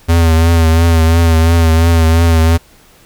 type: tone with vibrato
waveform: square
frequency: 82.41 Hz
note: E2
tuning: in tune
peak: -7 dBFS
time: 0.08-2.58 s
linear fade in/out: 20 ms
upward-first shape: triangle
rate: 2.9 Hz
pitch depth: 49 cents each way
effects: pink hiss -45 dBFS RMS until 3.05 s